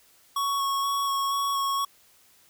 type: tone with vibrato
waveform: square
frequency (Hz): 1108.7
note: C#6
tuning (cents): 0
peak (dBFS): -25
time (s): 0.36-1.85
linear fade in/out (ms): 5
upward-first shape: square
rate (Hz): 2.1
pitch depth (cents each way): 11
effects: white hiss -59 dBFS RMS until 2.49 s